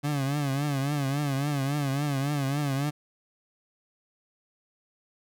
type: tone with vibrato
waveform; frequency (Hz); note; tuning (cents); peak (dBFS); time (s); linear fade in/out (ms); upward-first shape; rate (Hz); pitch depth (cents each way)
30% pulse; 141.1; C#3; +31; -23; 0.03-2.91; 20; triangle; 3.6; 110
effects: none